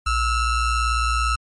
square ring-modulated tone, 680 Hz, F5, 46 cents flat, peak -16 dBFS, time 0.06-1.36 s, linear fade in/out 10 ms, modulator 621 Hz, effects low-pass 10000 Hz 12 dB/octave + MP3 48 kbps

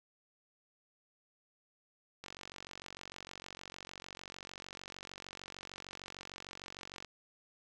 click train, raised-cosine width 0.2 ms, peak -28 dBFS, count 225, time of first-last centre 2.24-7.047 s, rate 46.6 Hz, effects none

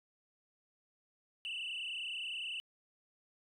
sine tone with frequency modulation, 2829 Hz, F7, 22 cents sharp, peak -36 dBFS, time 1.45-2.6 s, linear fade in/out 0 ms, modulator 29.7 Hz, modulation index 6.1, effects tanh soft clip ceiling -36 dBFS

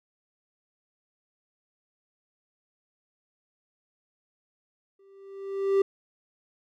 triangle tone with exponential growth, 392 Hz, G4, in tune, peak -15 dBFS, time 4.99-5.82 s, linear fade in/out 5 ms, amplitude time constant 180 ms, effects none

